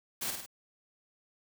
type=noise with echo; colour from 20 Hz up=white; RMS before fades=-35 dBFS; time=0.21-0.31 s; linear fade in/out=10 ms; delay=51 ms; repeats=3; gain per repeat=-4 dB; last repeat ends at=0.463 s; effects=none